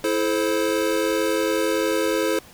square chord, A minor, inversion second, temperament equal with one note detuned, 329.6 / 432.4 / 523.3 Hz, E4 / A4 / C5, 0 / -30 / 0 cents, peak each -25 dBFS, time 0.04-2.39 s, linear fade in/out 2 ms, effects pink hiss -47 dBFS RMS until 2.53 s

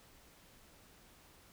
silence, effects pink hiss -62 dBFS RMS until 1.52 s

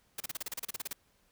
white noise bursts, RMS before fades -37 dBFS, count 14, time 0.18-0.931 s, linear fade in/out 5 ms, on 23 ms, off 33 ms, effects pink hiss -70 dBFS RMS until 1.31 s

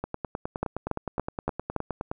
two click trains, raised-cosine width 1 ms, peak -12 / -16 dBFS, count 5 / 21, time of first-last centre 0.63-1.763 / 0.04-2.115 s, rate 3.53 / 9.64 Hz, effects none

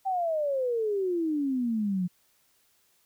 sine exponential sweep, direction down, 784 to 174.8 Hz, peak -25 dBFS, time 0.05-2.08 s, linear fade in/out 20 ms, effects white hiss -67 dBFS RMS until 3.05 s

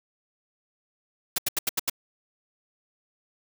white noise bursts, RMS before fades -25 dBFS, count 6, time 1.36-1.898 s, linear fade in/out 5 ms, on 23 ms, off 80 ms, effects none

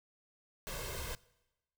pink noise with comb filter, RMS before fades -41 dBFS, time 0.67-1.15 s, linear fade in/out 0 ms, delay 1.9 ms, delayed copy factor +0.7, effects noise-tail reverb RT60 1.0 s tail -22 dB re dry

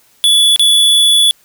square tone with dropouts, 3433 Hz, A7, 43 cents flat, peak -7 dBFS, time 0.24-1.31 s, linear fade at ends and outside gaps 0 ms, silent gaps 0.561-0.595 s, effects white hiss -51 dBFS RMS until 1.44 s

